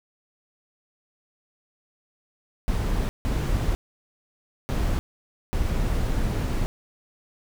brown noise bursts at uneven times, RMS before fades -24 dBFS, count 4, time 2.68-3.09 / 3.25-3.75 / 4.69-4.99 / 5.53-6.66 s, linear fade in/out 0 ms, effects none

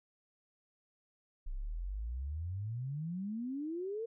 sine exponential sweep, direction up, 30.05 to 468.8 Hz, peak -36 dBFS, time 1.46-4.06 s, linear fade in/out 10 ms, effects none

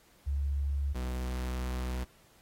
sine / 45% pulse tone pair in turn, 70.4 / 62.72 Hz, C#2 / B1, +27 / +27 cents, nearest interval major second, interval 200 cents, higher first, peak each -28 / -32 dBFS, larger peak first, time 0.26-0.94 / 0.94-2.05 s, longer second, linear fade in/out 20 ms, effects pink hiss -63 dBFS RMS until 2.41 s + AAC 48 kbps

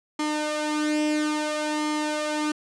sawtooth tone with flanger, 302.8 Hz, D#4, 47 cents flat, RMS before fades -26 dBFS, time 0.19-2.52 s, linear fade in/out 5 ms, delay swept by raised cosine 0.94 to 2.94 ms, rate 0.59 Hz, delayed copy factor +0.65, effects resampled to 22050 Hz

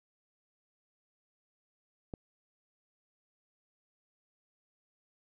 click, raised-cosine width 2 ms, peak -26 dBFS, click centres 2.138 s, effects none

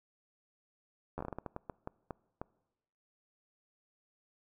slowing click train, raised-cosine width 1 ms, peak -25 dBFS, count 14, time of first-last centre 1.18-2.415 s, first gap 11 ms, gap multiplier 1.32, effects noise-tail reverb RT60 1.0 s tail -24 dB re dry

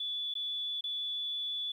sine tone with dropouts, 3449 Hz, A7, 35 cents flat, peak -33 dBFS, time 0-1.72 s, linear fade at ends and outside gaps 5 ms, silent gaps 0.34-0.352 / 0.81-0.839 s, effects 11-bit

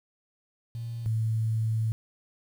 sine tone pair in turn, 116.54 / 111.16 Hz, A#2 / A2, 0 / +18 cents, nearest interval minor second, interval 82 cents, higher first, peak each -32 / -24 dBFS, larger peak second, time 0.75-1.06 / 1.06-1.92 s, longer second, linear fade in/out 0 ms, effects 9-bit

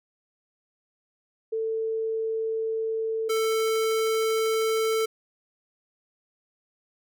sine / square tone pair in turn, 445.3 / 443.6 Hz, A4 / A4, +21 / +14 cents, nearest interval unison, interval 7 cents, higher first, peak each -25 / -23 dBFS, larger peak second, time 1.52-3.29 / 3.29-5.06 s, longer neither, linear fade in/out 10 ms, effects none

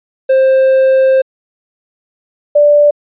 triangle / sine tone pair in turn, 528 / 586.8 Hz, C5 / D5, +16 / -2 cents, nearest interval major second, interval 182 cents, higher second, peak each -4 dBFS, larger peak neither, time 0.29-1.22 / 2.55-2.91 s, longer first, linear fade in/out 10 ms, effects resampled to 8000 Hz

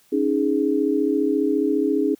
sine chord, C# suspended second, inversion none, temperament just, 277.2 / 311.8 / 415.8 Hz, C#4 / D#4 / G#4, 0 / +4 / +2 cents, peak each -22 dBFS, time 0.12-2.15 s, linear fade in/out 10 ms, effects white hiss -58 dBFS RMS until 2.19 s

